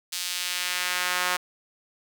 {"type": "tone with high-pass filter sweep", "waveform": "sawtooth", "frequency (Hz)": 180, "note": "F#3", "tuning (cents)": -47, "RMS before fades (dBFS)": -28, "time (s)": [0.12, 1.37], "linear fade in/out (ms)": 10, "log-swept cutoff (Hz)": [4200, 1100], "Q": 1, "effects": []}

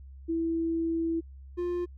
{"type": "tone pair in turn", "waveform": ["sine", "triangle"], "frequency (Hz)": [329.6, 352], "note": ["E4", "F4"], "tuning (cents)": [0, 14], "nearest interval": "minor second", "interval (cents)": 114, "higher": "second", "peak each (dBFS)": -26, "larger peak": "neither", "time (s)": [[0.28, 1.21], [1.57, 1.86]], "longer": "first", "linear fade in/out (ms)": 20, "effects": ["added 67 Hz sine -44 dBFS peak until 1.97 s"]}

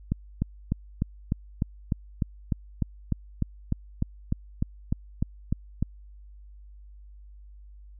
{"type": "click train", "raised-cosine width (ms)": 5, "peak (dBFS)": -12, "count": 20, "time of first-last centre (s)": [0.12, 5.826], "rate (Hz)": 3.33, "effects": ["added 50 Hz sine -45 dBFS peak until 7.99 s"]}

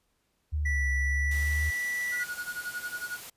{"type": "exponential two-way sweep", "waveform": "sine", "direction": "down then up", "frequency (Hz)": [77, 66.6, 77], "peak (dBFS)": -26, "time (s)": [0.52, 1.71], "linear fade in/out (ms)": 20, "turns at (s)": 0.91}
{"type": "tone", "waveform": "triangle", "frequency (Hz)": 1961, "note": "B6", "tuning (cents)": -13, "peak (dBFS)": -27, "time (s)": [0.65, 2.24], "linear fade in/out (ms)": 10}
{"type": "noise", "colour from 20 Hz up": "white", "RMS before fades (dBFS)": -43, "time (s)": [1.31, 3.3], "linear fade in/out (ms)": 5}
{"type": "tone with tremolo", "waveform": "triangle", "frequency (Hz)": 1450, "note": "F#6", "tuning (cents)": -35, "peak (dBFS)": -29, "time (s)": [2.11, 3.21], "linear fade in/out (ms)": 50, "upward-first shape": "sine", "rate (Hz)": 11, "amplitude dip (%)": 85}
{"effects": ["pink hiss -74 dBFS RMS until 3.36 s", "resampled to 32000 Hz"]}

